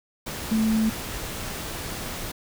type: tone in noise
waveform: sine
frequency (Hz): 220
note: A3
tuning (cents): 0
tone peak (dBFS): -19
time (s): 0.51-0.9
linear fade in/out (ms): 10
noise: pink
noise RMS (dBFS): -33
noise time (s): 0.26-2.32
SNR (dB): +11
effects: none